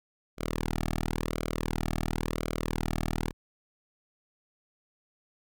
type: tone with flanger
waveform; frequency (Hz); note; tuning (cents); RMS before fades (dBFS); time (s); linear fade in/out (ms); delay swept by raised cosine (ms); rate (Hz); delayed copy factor
sawtooth; 40; D#1; +49; -32; 0.37-3.33; 50; 1.1 to 2.03; 0.95; -0.8
effects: none